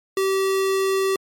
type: tone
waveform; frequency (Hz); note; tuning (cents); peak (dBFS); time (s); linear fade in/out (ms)
square; 385.5; G4; -29; -19; 0.17-1.16; 2
effects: MP3 64 kbps